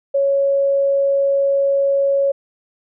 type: tone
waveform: sine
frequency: 554.4 Hz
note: C#5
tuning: in tune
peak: -13 dBFS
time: 0.14-2.32 s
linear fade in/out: 10 ms
effects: none